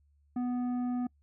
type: tone with tanh clipping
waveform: sine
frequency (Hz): 246.9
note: B3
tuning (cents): 0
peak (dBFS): -31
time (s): 0.36-1.07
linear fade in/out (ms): 5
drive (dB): 9
effects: noise-tail reverb RT60 0.1 s tail -25 dB re dry + added 72 Hz sine -64 dBFS peak until 1.22 s